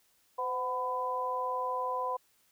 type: tone cluster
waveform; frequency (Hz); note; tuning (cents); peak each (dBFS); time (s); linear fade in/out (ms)
sine; 511 / 744 / 1003; C5 / F#5 / B5; -41 / +9 / +26; -36 / -39 / -32; 0.38-2.17; 10
effects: white hiss -69 dBFS RMS until 2.51 s